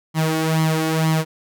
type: tone with flanger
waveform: sawtooth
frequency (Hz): 159.2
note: D#3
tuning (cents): +40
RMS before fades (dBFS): -19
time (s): 0.14-1.25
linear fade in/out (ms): 50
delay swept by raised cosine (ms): 0.95 to 2.75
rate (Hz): 2.1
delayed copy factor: +0.65
effects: none